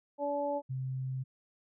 harmonic tone, 286.9 Hz, D4, 40 cents flat, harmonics 1 / 2 / 3, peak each -39 / -32 / -36 dBFS, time 0.18-0.62 s, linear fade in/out 50 ms
sine tone, 130.81 Hz, C3, in tune, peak -33 dBFS, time 0.69-1.24 s, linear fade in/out 20 ms
effects none

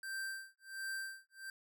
square tone with tremolo, 1568 Hz, G6, in tune, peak -39 dBFS, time 0.03-1.5 s, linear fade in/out 2 ms, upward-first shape sine, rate 1.4 Hz, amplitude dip 100%, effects none

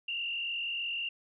sine tone with frequency modulation, 2788 Hz, F7, 4 cents flat, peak -32 dBFS, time 0.08-1.09 s, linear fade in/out 5 ms, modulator 43.2 Hz, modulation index 1.8, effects none

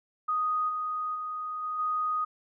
sine tone with level steps, 1244.5 Hz, D#6, in tune, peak -25 / -29 / -32 / -30 / -26 dBFS, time 0.28-2.25 s, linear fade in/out 10 ms, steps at 0.68 / 1.14 / 1.62 / 1.78 s, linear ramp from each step 20 ms, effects none

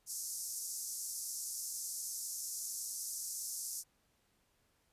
pink band-pass noise, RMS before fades -42 dBFS, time 0.06-3.84 s, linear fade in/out 50 ms, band 5400 to 13000 Hz, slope 48 dB/octave, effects pink hiss -75 dBFS RMS until 4.92 s + resampled to 32000 Hz

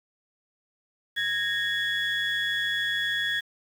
sine tone cluster, 1658 / 1845 / 3374 Hz, G#6 / A#6 / G#7, -3 / -18 / +27 cents, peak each -28 dBFS, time 1.16-3.41 s, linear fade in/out 20 ms, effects tanh soft clip ceiling -19 dBFS + 8-bit

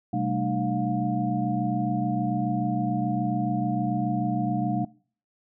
sine tone cluster, 128.1 / 193.1 / 220 / 301.3 / 710 Hz, C3 / G3 / A3 / D4 / F5, -36 / -26 / 0 / +44 / +28 cents, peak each -30 dBFS, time 0.13-4.85 s, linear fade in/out 5 ms, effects noise-tail reverb RT60 0.5 s tail -24 dB re dry

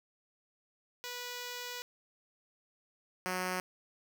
5% pulse tone pair in turn, 490 / 183.54 Hz, B4 / F#3, -14 / -14 cents, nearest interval octave + perfect fourth, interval 1700 cents, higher first, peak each -28 / -22 dBFS, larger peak second, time 1.04-1.82 / 3.26-3.6 s, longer first, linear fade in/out 0 ms, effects none

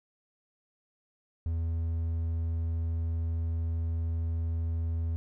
triangle tone, 82.41 Hz, E2, in tune, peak -26 dBFS, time 1.46-5.16 s, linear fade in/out 0 ms, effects none

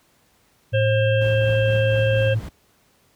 sine tone, 110 Hz, A2, in tune, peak -18 dBFS, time 0.72-2.4 s, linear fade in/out 20 ms
harmonic tone, 534 Hz, C5, 35 cents sharp, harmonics 1 / 3 / 5 / 6, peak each -19 / -28 / -30 / -34 dBFS, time 0.73-2.35 s, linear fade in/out 20 ms
brown noise with tremolo, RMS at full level -29 dBFS, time 1.21-2.49 s, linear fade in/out 5 ms, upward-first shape triangle, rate 4.2 Hz, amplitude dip 45%
effects pink hiss -60 dBFS RMS until 3.15 s + high-pass 60 Hz 12 dB/octave

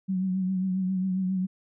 sine tone with vibrato, 187.2 Hz, F#3, 20 cents sharp, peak -24 dBFS, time 0.08-1.47 s, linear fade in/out 20 ms, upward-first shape triangle, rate 7.4 Hz, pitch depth 49 cents each way, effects none

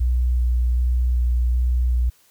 sine tone with vibrato, 61.1 Hz, B1, 18 cents flat, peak -16 dBFS, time 0-2.1 s, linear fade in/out 10 ms, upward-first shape square, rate 1.3 Hz, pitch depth 12 cents each way, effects white hiss -57 dBFS RMS until 2.3 s

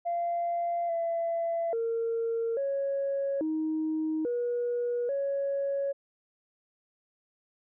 sine tone with pitch steps, 689 / 672 / 458.8 / 553 / 314 / 482.3 / 556 Hz, F5 / E5 / A#4 / C#5 / D#4 / B4 / C#5, -24 / +33 / -28 / -4 / +16 / -41 / +5 cents, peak -26 dBFS, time 0.05-5.93 s, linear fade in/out 20 ms, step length 840 ms, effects tanh soft clip ceiling -23 dBFS

